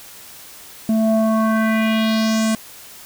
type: tone with low-pass filter sweep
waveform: square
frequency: 220.7 Hz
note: A3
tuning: 5 cents sharp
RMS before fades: -17 dBFS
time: 0.89-2.55 s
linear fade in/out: 2 ms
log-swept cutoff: 440 to 9000 Hz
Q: 2.6
effects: white hiss -40 dBFS RMS until 3.05 s